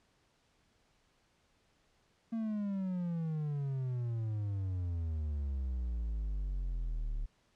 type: exponential sweep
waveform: triangle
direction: down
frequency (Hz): 230 to 35.45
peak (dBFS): -31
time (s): 2.32-7.26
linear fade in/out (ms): 10
effects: pink hiss -72 dBFS RMS until 7.55 s + low-pass 7000 Hz 12 dB/octave